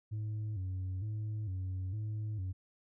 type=tone with vibrato; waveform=sine; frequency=100 Hz; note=G2; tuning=35 cents sharp; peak=-32 dBFS; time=0.11-2.53 s; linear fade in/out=20 ms; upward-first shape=square; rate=1.1 Hz; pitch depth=120 cents each way; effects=tanh soft clip ceiling -34 dBFS